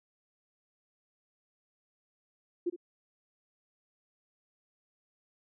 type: tone with echo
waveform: sine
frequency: 349.2 Hz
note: F4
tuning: in tune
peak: -27 dBFS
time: 2.66-2.7 s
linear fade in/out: 10 ms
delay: 63 ms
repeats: 1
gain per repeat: -13 dB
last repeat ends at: 2.763 s
effects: none